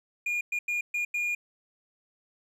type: tone bursts at uneven times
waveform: triangle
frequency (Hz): 2427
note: D#7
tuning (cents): -44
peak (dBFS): -25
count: 5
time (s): 0.26-0.41 / 0.52-0.59 / 0.68-0.81 / 0.94-1.05 / 1.14-1.35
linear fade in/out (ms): 5
effects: none